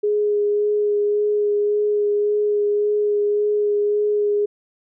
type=tone with vibrato; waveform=sine; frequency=415.3 Hz; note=G#4; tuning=in tune; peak=-16 dBFS; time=0.03-4.46 s; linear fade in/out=10 ms; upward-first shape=sine; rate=1.8 Hz; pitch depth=12 cents each way; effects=none